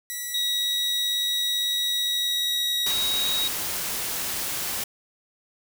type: tone with pitch glide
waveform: 5% pulse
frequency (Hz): 1949 to 1934.4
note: B6 to B6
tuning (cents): -23 to -36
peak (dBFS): -20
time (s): 0.1-2.91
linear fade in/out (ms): 0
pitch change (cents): -13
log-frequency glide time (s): 2-2.71
type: tone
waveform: sine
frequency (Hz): 3800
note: A#7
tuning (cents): +33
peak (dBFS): -23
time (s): 0.34-3.48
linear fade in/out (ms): 5
type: noise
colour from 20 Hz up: white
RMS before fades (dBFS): -29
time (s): 2.86-4.84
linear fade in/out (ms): 5
effects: none